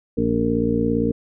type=harmonic tone; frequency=57.6 Hz; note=A#1; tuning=20 cents flat; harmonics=1 / 2 / 3 / 4 / 5 / 7 / 8; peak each=-31 / -28 / -29 / -22 / -23 / -31 / -23 dBFS; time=0.17-1.12 s; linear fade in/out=10 ms; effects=none